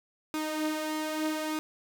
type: tone with flanger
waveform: sawtooth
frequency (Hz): 309.8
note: D#4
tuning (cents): -7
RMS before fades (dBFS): -32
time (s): 0.34-1.59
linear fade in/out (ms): 0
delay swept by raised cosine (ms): 0.8 to 5.5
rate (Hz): 0.81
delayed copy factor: +0.5
effects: none